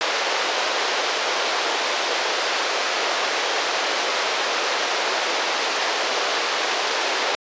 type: band-pass noise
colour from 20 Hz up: pink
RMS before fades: -23 dBFS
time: 0.01-7.35 s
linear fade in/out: 0 ms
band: 440 to 5700 Hz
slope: 24 dB/octave
effects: resampled to 16000 Hz